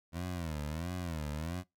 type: tone with vibrato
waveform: 20% pulse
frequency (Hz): 81.8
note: E2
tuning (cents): -13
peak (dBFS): -31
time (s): 0.12-1.64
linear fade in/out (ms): 50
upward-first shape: sine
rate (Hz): 1.5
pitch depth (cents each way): 180
effects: noise-tail reverb RT60 0.2 s tail -24 dB re dry